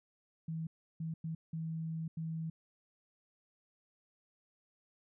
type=tone bursts at uneven times; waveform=sine; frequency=161.7 Hz; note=E3; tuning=33 cents flat; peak=-36 dBFS; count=5; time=0.48-0.67 / 1-1.14 / 1.24-1.35 / 1.53-2.08 / 2.17-2.5 s; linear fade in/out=5 ms; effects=none